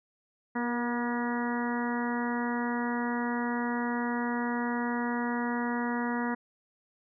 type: harmonic tone with a mistuned harmonic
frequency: 240.3 Hz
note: B3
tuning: 47 cents flat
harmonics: 1 / 2 / 3 / 4 / 5 / 6 / 7 / 8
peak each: -30 / -38 / -40 / -36 / -42 / -41 / -41 / -40 dBFS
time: 0.55-6.35 s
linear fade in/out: 10 ms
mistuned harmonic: 2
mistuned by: -19 cents
effects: none